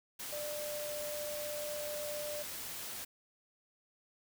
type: tone in noise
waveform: sine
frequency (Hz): 594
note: D5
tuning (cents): +20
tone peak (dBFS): -39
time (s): 0.32-2.43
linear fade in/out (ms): 10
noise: white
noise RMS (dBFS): -43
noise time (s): 0.19-3.05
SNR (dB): +1
effects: none